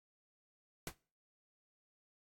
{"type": "noise with exponential decay", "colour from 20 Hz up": "pink", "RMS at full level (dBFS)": -36, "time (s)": [0.87, 0.95], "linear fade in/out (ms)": 2, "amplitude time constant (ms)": 17, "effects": ["noise-tail reverb RT60 0.4 s tail -23 dB re dry", "AAC 64 kbps"]}